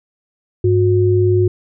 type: tone pair together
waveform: sine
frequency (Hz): 101.55 / 361.9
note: G#2 / F#4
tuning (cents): -38 / -38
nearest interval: octave + minor seventh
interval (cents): 2200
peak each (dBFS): -13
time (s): 0.64-1.48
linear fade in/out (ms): 5
effects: none